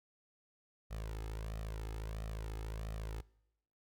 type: tone with flanger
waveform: sawtooth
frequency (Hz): 54.1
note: A1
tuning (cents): -29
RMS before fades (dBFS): -42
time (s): 0.9-3.22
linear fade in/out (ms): 20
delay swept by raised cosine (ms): 1.6 to 2.37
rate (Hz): 1.5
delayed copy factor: +0.7
effects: noise-tail reverb RT60 0.9 s tail -23 dB re dry